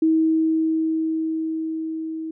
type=tone with level ramp; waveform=sine; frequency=320 Hz; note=D#4; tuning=49 cents sharp; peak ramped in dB=-14 to -27 dBFS; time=0.02-2.31 s; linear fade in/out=5 ms; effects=none